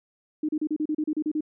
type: tone bursts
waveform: sine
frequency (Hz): 306.4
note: D#4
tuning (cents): -27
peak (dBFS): -23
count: 11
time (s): 0.43-1.408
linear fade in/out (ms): 5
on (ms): 58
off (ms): 34
effects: none